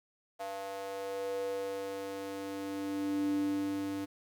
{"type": "tone with high-pass filter sweep", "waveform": "square", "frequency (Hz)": 98, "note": "G2", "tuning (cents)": 0, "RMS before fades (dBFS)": -36, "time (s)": [0.39, 4.06], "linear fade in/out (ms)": 20, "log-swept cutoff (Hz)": [640, 240], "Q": 6.3, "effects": ["11-bit"]}